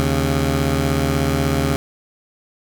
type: tone pair together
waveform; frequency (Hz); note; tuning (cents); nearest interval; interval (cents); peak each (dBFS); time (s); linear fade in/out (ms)
15% pulse; 76.45 / 136.5; D#2 / C#3; -30 / -26; minor seventh; 1004; -13; 0-1.76; 0
effects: none